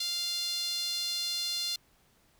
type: tone with high-pass filter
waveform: sawtooth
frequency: 698.5 Hz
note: F5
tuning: in tune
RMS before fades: -33 dBFS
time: 0-1.76 s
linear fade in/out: 5 ms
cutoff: 4000 Hz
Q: 5.3
effects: pink hiss -66 dBFS RMS until 2.39 s